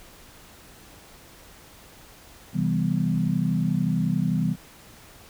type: chord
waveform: sine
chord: C major seventh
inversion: none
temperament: equal with one note detuned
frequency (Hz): 131.19 / 164.81 / 196 / 246.9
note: C3 / E3 / G3 / B3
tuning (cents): +5 / 0 / 0 / 0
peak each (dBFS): -29 / -24 / -26 / -29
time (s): 2.53-4.56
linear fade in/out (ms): 50
effects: pink hiss -49 dBFS RMS until 5.29 s